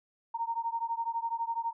sine beating tone pair, 918 / 930 Hz, A#5 / A#5, -27 / -4 cents, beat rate 12 Hz, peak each -33 / -34 dBFS, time 0.34-1.73 s, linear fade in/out 10 ms, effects none

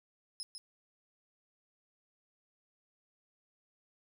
35% pulse tone with echo, 5120 Hz, D#8, 49 cents sharp, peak -36 dBFS, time 0.4-0.43 s, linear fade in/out 0 ms, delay 150 ms, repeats 1, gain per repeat -5 dB, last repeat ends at 0.58 s, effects none

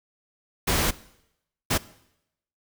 pink noise bursts at uneven times, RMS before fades -23 dBFS, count 2, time 0.67-0.91 / 1.7-1.78 s, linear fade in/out 10 ms, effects noise-tail reverb RT60 0.8 s tail -19 dB re dry

